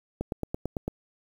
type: click train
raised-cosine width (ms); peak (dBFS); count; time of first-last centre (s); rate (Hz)
2; -16; 7; 0.21-0.88; 8.96
effects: 8-bit

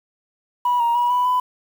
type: tone with pitch steps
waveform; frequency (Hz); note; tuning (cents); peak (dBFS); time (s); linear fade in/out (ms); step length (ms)
sine; 978 / 939 / 967 / 988 / 999; B5 / A#5 / B5 / B5 / B5; -17 / +12 / -37 / 0 / +20; -14; 0.65-1.4; 5; 150
effects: tanh soft clip ceiling -13 dBFS + 7-bit

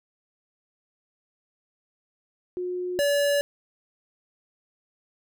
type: tone pair in turn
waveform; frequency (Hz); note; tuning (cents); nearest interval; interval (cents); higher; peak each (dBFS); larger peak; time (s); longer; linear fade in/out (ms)
sine / square; 360.7 / 572.6; F#4 / D5; -44 / -44; minor sixth; 800; second; -27 / -21; second; 2.57-2.99 / 2.99-3.41; neither; 0
effects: none

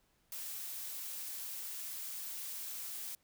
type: noise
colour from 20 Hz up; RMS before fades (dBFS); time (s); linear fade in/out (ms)
blue; -43; 0.32-3.15; 2
effects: pink hiss -74 dBFS RMS until 3.23 s

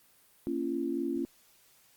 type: chord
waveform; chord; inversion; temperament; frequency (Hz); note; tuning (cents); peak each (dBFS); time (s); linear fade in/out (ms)
sine; Bb minor; none; equal with one note detuned; 233.1 / 277.2 / 340.9; Bb3 / Db4 / F4; 0 / 0 / -42; -37 / -33 / -33; 0.47-1.25; 0
effects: white hiss -63 dBFS RMS until 1.96 s + Opus 32 kbps

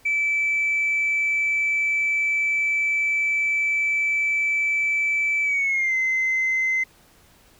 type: tone with pitch glide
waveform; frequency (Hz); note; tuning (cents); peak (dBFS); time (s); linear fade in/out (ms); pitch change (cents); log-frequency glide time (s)
sine; 2315 to 2062; D7 to C7; -25 to -26; -18; 0.05-6.84; 10; -201; 5.43-5.95
effects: tanh soft clip ceiling -16 dBFS + pink hiss -55 dBFS RMS until 7.59 s

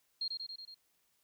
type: tone with echo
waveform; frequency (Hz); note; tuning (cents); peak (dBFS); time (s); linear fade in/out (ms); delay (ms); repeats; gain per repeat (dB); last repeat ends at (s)
sine; 4228; C8; +17; -33; 0.21-0.28; 5; 93; 5; -3; 0.745
effects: white hiss -75 dBFS RMS until 1.23 s

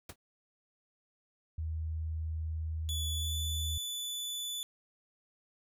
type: noise with exponential decay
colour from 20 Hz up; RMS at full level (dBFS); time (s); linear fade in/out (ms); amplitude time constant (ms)
pink; -38; 0.09-0.16; 5; 15
type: tone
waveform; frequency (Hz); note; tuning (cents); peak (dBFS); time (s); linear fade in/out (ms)
sine; 79.6; D#2; +40; -33; 1.58-3.78; 5
type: tone with pitch glide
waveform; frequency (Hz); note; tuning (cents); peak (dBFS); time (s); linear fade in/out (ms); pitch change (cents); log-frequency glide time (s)
sawtooth; 3437 to 3479; A7 to A7; -41 to -20; -33; 2.89-4.63; 0; +21; 3.13-3.36
effects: none

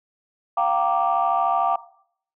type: chord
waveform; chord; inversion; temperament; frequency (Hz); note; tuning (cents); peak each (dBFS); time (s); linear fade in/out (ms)
sine; G minor seventh; third; equal with one note detuned; 698.5 / 771.9 / 932.3 / 1174.7; F5 / G5 / Bb5 / D6; 0 / -27 / 0 / 0; -22 / -22 / -25 / -23; 0.57-1.76; 5
effects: noise-tail reverb RT60 0.6 s tail -17 dB re dry + tanh soft clip ceiling -10 dBFS

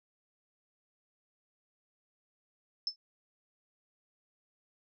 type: tone with exponential decay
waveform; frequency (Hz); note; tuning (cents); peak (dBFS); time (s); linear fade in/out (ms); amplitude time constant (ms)
sine; 5274; E8; 0; -26; 2.87-2.96; 2; 18
effects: none

